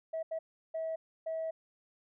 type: tone bursts at uneven times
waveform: sine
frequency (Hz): 646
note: E5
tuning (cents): -35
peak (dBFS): -32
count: 4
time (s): 0.13-0.23 / 0.31-0.39 / 0.74-0.96 / 1.26-1.51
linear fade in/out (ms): 10
effects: tanh soft clip ceiling -30 dBFS